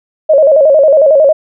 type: tone with vibrato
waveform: sine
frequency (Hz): 587.3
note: D5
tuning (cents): 0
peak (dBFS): -3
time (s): 0.29-1.33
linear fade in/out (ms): 10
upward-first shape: square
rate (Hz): 11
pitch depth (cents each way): 110
effects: none